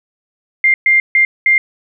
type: tone bursts at uneven times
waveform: sine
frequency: 2100 Hz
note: C7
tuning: 6 cents sharp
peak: -7 dBFS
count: 4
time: 0.64-0.74 / 0.86-1 / 1.15-1.25 / 1.46-1.58 s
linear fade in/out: 2 ms
effects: none